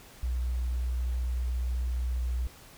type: tone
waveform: sine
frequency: 61.6 Hz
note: B1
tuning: 4 cents flat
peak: -27 dBFS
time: 0.23-2.47 s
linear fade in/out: 0 ms
effects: pink hiss -52 dBFS RMS until 2.77 s